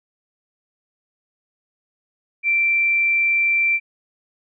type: tone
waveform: sine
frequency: 2349 Hz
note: D7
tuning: in tune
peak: -15 dBFS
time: 2.43-3.8 s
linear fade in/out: 50 ms
effects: none